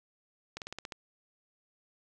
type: slowing click train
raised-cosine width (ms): 0.2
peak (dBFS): -22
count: 7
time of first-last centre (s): 0.57-0.922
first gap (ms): 48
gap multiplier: 1.08
effects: none